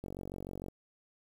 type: click train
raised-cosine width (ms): 2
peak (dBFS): -28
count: 31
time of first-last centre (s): 0.04-0.684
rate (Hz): 46.6
effects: 9-bit